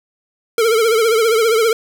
square tone with vibrato, 450 Hz, A4, 39 cents sharp, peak -12 dBFS, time 0.58-1.73 s, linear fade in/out 2 ms, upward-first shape triangle, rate 15 Hz, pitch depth 100 cents each way, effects none

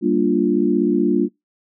sine chord, G minor seventh, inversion none, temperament equal, 196 / 233.1 / 293.7 / 349.2 Hz, G3 / Bb3 / D4 / F4, 0 / 0 / 0 / 0 cents, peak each -22 / -20 / -19 / -19 dBFS, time 0.01-1.29 s, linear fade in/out 50 ms, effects noise-tail reverb RT60 0.2 s tail -26 dB re dry

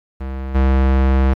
square tone with level steps, 66.2 Hz, C2, 21 cents sharp, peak -24 / -12 dBFS, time 0.2-1.34 s, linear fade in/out 10 ms, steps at 0.54 s, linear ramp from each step 20 ms, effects low-pass 2000 Hz 12 dB/octave + 9-bit

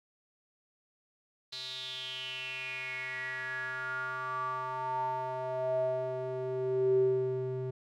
square tone with band-pass filter sweep, 128.9 Hz, C3, 26 cents flat, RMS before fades -34 dBFS, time 1.52-7.71 s, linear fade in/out 10 ms, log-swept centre 4100 to 280 Hz, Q 7.7, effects none

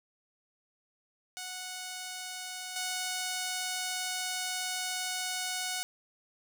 5% pulse tone with level steps, 737 Hz, F#5, 7 cents flat, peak -27 / -21 dBFS, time 1.37-5.83 s, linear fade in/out 0 ms, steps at 2.76 s, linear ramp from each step 2 ms, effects none

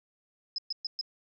sine tone bursts, 5100 Hz, D#8, 42 cents sharp, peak -30 dBFS, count 4, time 0.56-1.012 s, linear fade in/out 2 ms, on 23 ms, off 120 ms, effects none

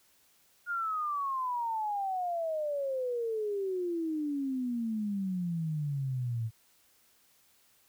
sine exponential sweep, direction down, 1436 to 110 Hz, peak -30 dBFS, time 0.66-6.51 s, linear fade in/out 50 ms, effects white hiss -66 dBFS RMS until 7.88 s

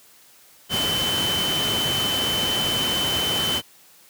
sine tone in noise, 3054 Hz, G7, 46 cents flat, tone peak -22 dBFS, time 0.69-3.62 s, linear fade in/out 50 ms, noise pink, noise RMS -26 dBFS, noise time 0.69-3.62 s, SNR +1 dB, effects white hiss -52 dBFS RMS until 4.09 s + high-pass 100 Hz 12 dB/octave

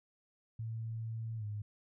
sine tone with pitch glide, 112.8 to 104.64 Hz, A2 to G#2, +44 to +14 cents, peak -37 dBFS, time 0.59-1.62 s, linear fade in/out 5 ms, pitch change -130 cents, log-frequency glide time 1.37-1.44 s, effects none

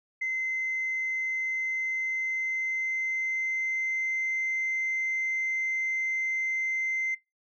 sine tone with pitch glide, 2063 to 2076 Hz, C7 to C7, -25 to -14 cents, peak -26 dBFS, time 0.21-7.15 s, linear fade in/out 10 ms, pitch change +11 cents, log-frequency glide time 1.21-4.4 s, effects noise-tail reverb RT60 0.2 s tail -22 dB re dry + tanh soft clip ceiling -23 dBFS

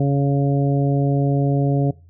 harmonic tone, 140 Hz, C#3, 18 cents sharp, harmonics 1 / 2 / 3 / 4 / 5, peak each -16 / -22 / -26 / -28 / -30 dBFS, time 0-1.91 s, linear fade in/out 5 ms, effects noise-tail reverb RT60 0.3 s tail -21 dB re dry + added 86 Hz sine -45 dBFS peak until 2.09 s

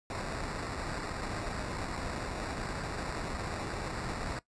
pink noise with sample-and-hold, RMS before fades -37 dBFS, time 0.1-4.39 s, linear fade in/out 2 ms, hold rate 3150 Hz, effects noise-tail reverb RT60 0.1 s tail -18 dB re dry + resampled to 22050 Hz

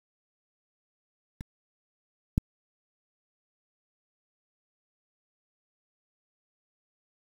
clicks, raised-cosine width 5 ms, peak -26 / -10 dBFS, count 2, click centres 1.409 / 2.379 s, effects 7-bit

